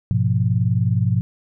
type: chord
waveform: sine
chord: F diminished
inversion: first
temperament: equal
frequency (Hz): 103.83 / 123.47 / 174.61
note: Ab2 / Cb3 / F3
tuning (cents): 0 / 0 / 0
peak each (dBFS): -19 / -19 / -23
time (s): 0.11-1.21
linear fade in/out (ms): 0
effects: none